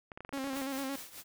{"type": "clicks", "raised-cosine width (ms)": 0.5, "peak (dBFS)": -29, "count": 12, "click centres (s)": [0.118, 0.175, 0.206, 0.249, 0.292, 0.327, 0.375, 0.442, 0.473, 0.533, 0.568, 0.618]}
{"type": "tone with vibrato", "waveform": "sawtooth", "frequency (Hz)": 270.9, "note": "C#4", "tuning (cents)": -40, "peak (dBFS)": -31, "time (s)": [0.33, 0.96], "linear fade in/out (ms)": 5, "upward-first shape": "square", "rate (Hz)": 8.9, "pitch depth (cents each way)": 40}
{"type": "noise with tremolo", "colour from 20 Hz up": "white", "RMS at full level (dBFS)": -44, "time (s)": [0.52, 1.24], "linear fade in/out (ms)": 50, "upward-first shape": "triangle", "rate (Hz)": 4.7, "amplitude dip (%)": 80}
{"effects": []}